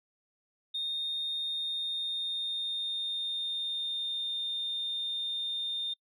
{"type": "tone with pitch glide", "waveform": "sine", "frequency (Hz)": [3674, 3630], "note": ["A#7", "A#7"], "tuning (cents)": [-26, -47], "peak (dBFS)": -30, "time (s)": [0.74, 5.94], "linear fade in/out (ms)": 10, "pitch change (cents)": -21, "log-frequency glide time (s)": [1.32, 4.34], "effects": ["noise-tail reverb RT60 0.1 s tail -24 dB re dry", "tanh soft clip ceiling -27 dBFS"]}